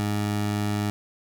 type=tone; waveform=20% pulse; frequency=103.83 Hz; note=G#2; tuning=in tune; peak=-19 dBFS; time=0-0.9 s; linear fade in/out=0 ms; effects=none